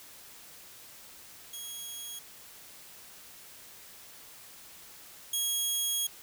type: tone pair in turn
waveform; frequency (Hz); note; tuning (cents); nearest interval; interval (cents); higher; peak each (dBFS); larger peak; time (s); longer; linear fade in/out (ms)
15% pulse; 3300 / 3300; G#7 / G#7; -12 / -12; unison; 0; neither; -32 / -21; second; 1.53-2.19 / 5.33-6.07; second; 5
effects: white hiss -51 dBFS RMS until 6.22 s